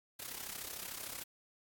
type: noise with amplitude modulation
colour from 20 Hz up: white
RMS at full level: -41 dBFS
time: 0.19-1.24 s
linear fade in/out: 10 ms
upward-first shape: sine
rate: 33.3 Hz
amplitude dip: 75%
effects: AAC 64 kbps